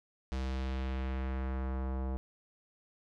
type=tone with low-pass filter sweep; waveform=square; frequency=65.41 Hz; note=C2; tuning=in tune; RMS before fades=-35 dBFS; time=0.32-2.17 s; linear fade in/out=0 ms; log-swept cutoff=5600 to 820 Hz; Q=1.1; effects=none